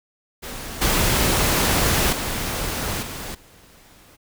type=noise with level steps; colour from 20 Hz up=pink; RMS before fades=-33 / -19 / -26 / -32 / -50 dBFS; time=0.42-4.17 s; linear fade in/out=20 ms; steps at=0.81 / 2.12 / 3.02 / 3.34 s; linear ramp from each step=10 ms; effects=none